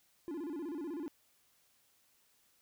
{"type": "tone with vibrato", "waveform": "triangle", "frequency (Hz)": 314.1, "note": "D#4", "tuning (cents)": 16, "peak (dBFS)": -36, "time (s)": [0.28, 1.08], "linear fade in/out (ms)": 0, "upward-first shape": "square", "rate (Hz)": 16, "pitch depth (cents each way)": 160, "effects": ["white hiss -71 dBFS RMS until 2.61 s"]}